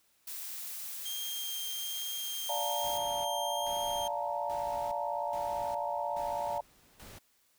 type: noise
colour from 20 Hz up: blue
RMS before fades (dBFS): -41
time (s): 0.27-2.98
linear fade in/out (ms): 5
type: tone with vibrato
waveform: sawtooth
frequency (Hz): 3198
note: G7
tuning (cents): +34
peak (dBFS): -34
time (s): 1.05-4.08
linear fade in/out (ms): 10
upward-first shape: sine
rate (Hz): 1.2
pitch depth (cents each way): 8
type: chord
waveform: sine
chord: Bb major seventh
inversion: first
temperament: just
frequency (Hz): 582.7 / 699.2 / 874.1 / 932.3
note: D5 / F5 / A5 / Bb5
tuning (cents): -14 / +2 / -12 / 0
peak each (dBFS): -37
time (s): 2.49-6.61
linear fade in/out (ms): 5
type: noise with tremolo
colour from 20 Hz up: pink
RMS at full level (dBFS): -50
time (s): 2.83-7.19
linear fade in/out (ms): 10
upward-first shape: square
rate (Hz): 1.2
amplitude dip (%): 80
effects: white hiss -70 dBFS RMS until 7.58 s